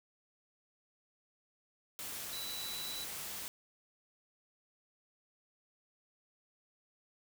sine tone in noise, 3951 Hz, B7, in tune, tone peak -42 dBFS, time 2.33-3.04 s, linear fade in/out 0 ms, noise white, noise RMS -43 dBFS, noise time 1.99-3.48 s, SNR -2 dB, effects none

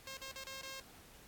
5% pulse tone with dropouts, 535 Hz, C5, 38 cents sharp, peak -33 dBFS, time 0.07-0.8 s, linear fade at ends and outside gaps 2 ms, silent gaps 0.171-0.216 / 0.315-0.358 / 0.439-0.468 / 0.613-0.631 s, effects pink hiss -59 dBFS RMS until 1.27 s + AAC 64 kbps

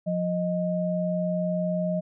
sine tone pair together, 177.32 / 622.3 Hz, F3 / D#5, +27 / 0 cents, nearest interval octave + minor seventh, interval 2173 cents, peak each -26 / -27 dBFS, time 0.06-2.01 s, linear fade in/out 20 ms, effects none

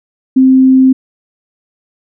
sine tone, 261.6 Hz, C4, in tune, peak -3 dBFS, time 0.36-0.93 s, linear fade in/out 10 ms, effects none

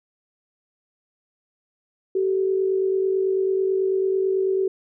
sine tone pair together, 381.4 / 430.5 Hz, G4 / A4, -47 / -38 cents, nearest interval major second, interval 209 cents, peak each -19 / -28 dBFS, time 2.15-4.68 s, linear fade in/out 5 ms, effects none

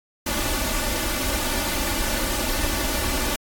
pink noise with comb filter, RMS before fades -24 dBFS, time 0.26-3.36 s, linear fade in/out 5 ms, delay 3.4 ms, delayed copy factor +0.85, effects AAC 64 kbps

